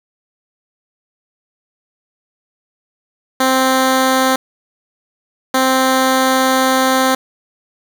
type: tone bursts at uneven times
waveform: 10% pulse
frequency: 261.6 Hz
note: C4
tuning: in tune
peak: -3 dBFS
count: 2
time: 3.4-4.36 / 5.54-7.15 s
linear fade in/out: 5 ms
effects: none